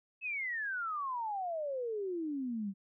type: exponential sweep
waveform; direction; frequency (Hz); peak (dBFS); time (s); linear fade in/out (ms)
sine; down; 2637 to 188.7; -34; 0.21-2.74; 50
effects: none